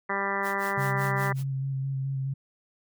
harmonic tone, 197.6 Hz, G3, 14 cents sharp, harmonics 1 / 2 / 3 / 4 / 5 / 6 / 7 / 8 / 9 / 10, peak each -38 / -35 / -37 / -36 / -33 / -34 / -38 / -38 / -34 / -34 dBFS, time 0.09-1.33 s, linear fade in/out 10 ms
white noise with tremolo, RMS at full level -42 dBFS, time 0.42-1.44 s, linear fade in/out 50 ms, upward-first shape sine, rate 5.2 Hz, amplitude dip 100%
sine tone with vibrato, 135.1 Hz, C#3, 44 cents flat, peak -27 dBFS, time 0.77-2.34 s, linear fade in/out 10 ms, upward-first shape square, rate 4.7 Hz, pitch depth 17 cents each way
effects none

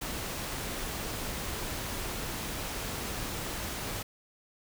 pink noise, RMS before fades -36 dBFS, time 0.01-4.03 s, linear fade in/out 10 ms, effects none

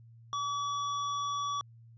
square tone, 1143 Hz, D6, 47 cents flat, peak -32 dBFS, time 0.33-1.61 s, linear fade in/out 0 ms, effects added 115 Hz sine -52 dBFS peak until 1.97 s + resampled to 16000 Hz

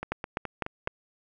two click trains, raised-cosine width 0.5 ms, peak -18 / -13 dBFS, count 5 / 4, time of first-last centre 0.03-0.876 / 0.12-0.874 s, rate 4.73 / 3.98 Hz, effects none

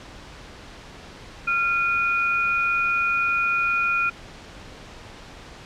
sine tone pair together, 1383 / 2456 Hz, F6 / D#7, -17 / -23 cents, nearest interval minor seventh, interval 994 cents, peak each -22 dBFS, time 1.47-4.1 s, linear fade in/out 10 ms, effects pink hiss -42 dBFS RMS until 5.65 s + low-pass 5000 Hz 12 dB/octave

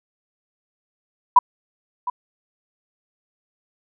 sine tone with echo, 988 Hz, B5, in tune, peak -6 dBFS, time 1.36-1.39 s, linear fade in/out 5 ms, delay 710 ms, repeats 1, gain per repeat -15 dB, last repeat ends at 2.1 s, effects none

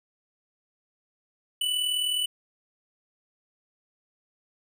square tone with amplitude modulation, 2975 Hz, F#7, 9 cents sharp, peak -23 dBFS, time 1.61-2.26 s, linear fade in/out 5 ms, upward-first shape sine, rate 39.7 Hz, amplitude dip 50%, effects none

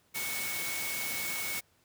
sine tone in noise, 2217 Hz, C#7, in tune, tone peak -37 dBFS, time 0.14-1.61 s, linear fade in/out 20 ms, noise white, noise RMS -36 dBFS, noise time 0.14-1.61 s, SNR -4 dB, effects pink hiss -68 dBFS RMS until 1.84 s + high-pass 60 Hz 12 dB/octave

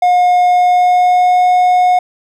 triangle tone with pitch glide, 718 to 725.5 Hz, F5 to F#5, +48 to -34 cents, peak -5 dBFS, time 0.02-1.99 s, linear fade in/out 5 ms, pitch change +18 cents, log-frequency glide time 0.46-1.45 s, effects none

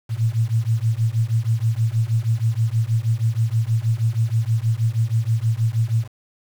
sine beating tone pair, 110 / 116.3 Hz, A2 / A#2, 0 / -4 cents, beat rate 6.3 Hz, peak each -20 dBFS, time 0.09-6.08 s, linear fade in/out 50 ms, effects 7-bit

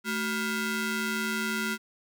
sawtooth ring-modulated tone, 596 Hz, D5, 25 cents sharp, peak -21 dBFS, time 0.04-1.78 s, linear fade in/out 50 ms, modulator 815 Hz, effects none

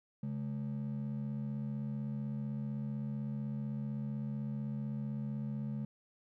triangle ring-modulated tone, 174.61 Hz, F3, in tune, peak -30 dBFS, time 0.23-5.85 s, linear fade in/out 0 ms, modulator 37.9 Hz, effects tanh soft clip ceiling -27 dBFS

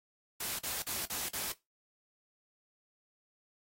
white noise bursts, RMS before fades -37 dBFS, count 5, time 0.4-1.522 s, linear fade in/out 5 ms, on 190 ms, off 43 ms, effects noise-tail reverb RT60 0.2 s tail -19 dB re dry + AAC 48 kbps

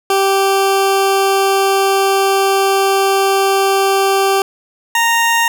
20% pulse tone pair in turn, 390 / 927.6 Hz, G4 / A#5, -9 / -9 cents, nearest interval octave + minor third, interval 1500 cents, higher second, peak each -6 dBFS, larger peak neither, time 0.1-4.42 / 4.95-5.48 s, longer first, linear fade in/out 2 ms, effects none

